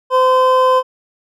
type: tone pair together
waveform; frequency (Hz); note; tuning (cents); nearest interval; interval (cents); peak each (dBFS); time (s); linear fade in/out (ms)
triangle; 514 / 1028; C5 / C6; -31 / -31; octave; 1200; -10; 0.1-0.83; 50
effects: none